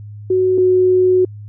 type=tone pair in turn; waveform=sine; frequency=371.2 / 368.2 Hz; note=F#4 / F#4; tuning=+6 / -8 cents; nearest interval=unison; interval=14 cents; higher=first; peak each=-11 / -9 dBFS; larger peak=second; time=0.3-0.58 / 0.58-1.25 s; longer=second; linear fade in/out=5 ms; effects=added 104 Hz sine -30 dBFS peak until 1.48 s